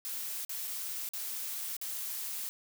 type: noise with dropouts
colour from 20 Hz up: blue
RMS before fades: -38 dBFS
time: 0.05-2.49 s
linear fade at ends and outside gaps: 0 ms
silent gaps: 0.449-0.494 / 0.674-0.678 / 1.089-1.135 / 1.767-1.814 s
effects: none